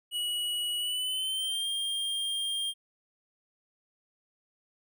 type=tone with pitch glide; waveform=square; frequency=2922 to 3205 Hz; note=F#7 to G7; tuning=-22 to +38 cents; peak=-30 dBFS; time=0.11-2.74 s; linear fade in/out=50 ms; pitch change=+160 cents; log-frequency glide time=0.77-1.67 s; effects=none